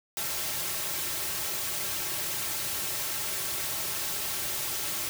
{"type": "noise with comb filter", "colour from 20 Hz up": "white", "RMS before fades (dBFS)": -32, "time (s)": [0.17, 5.09], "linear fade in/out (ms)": 0, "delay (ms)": 4.1, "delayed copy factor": -0.7, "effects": []}